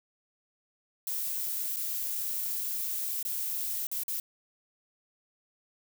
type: noise with dropouts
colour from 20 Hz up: violet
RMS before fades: -33 dBFS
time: 1.07-4.2 s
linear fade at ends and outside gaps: 2 ms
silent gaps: 1.762-1.767 / 3.228-3.25 / 3.87-3.915 / 4.035-4.08 s
effects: none